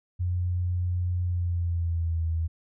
sine tone with pitch glide, 89.2 to 81.8 Hz, F2 to E2, +37 to -13 cents, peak -24 dBFS, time 0.19-2.48 s, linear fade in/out 20 ms, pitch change -150 cents, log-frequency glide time 1.23-2.24 s, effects none

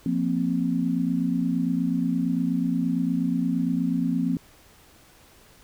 sine chord, F suspended fourth, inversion none, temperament equal, 174.61 / 233.1 / 261.6 Hz, F3 / Bb3 / C4, 0 / 0 / 0 cents, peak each -26 / -27 / -25 dBFS, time 0.06-4.37 s, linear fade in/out 2 ms, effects pink hiss -54 dBFS RMS until 5.63 s

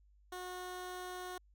15% pulse tone, 363.8 Hz, F#4, 29 cents flat, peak -36 dBFS, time 0.32-1.38 s, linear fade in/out 5 ms, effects added 50 Hz sine -63 dBFS peak until 1.54 s

